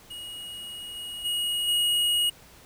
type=tone with level steps; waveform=square; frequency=2888 Hz; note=F#7; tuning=43 cents flat; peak=-37 / -35 / -26 / -22 dBFS; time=0.1-2.3 s; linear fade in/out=10 ms; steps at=0.95 / 1.24 / 1.67 s; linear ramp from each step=20 ms; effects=pink hiss -52 dBFS RMS until 2.65 s